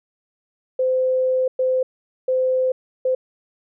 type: tone bursts at uneven times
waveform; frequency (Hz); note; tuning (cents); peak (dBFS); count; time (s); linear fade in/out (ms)
sine; 515; C5; -28; -16; 4; 0.79-1.48 / 1.59-1.83 / 2.28-2.72 / 3.05-3.15; 5
effects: none